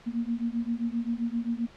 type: beating tone pair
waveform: sine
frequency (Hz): 230 / 237.6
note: A#3 / A#3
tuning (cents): -23 / +33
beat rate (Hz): 7.6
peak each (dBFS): -30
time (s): 0.06-1.67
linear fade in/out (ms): 20
effects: pink hiss -53 dBFS RMS until 1.76 s + low-pass 4000 Hz 12 dB/octave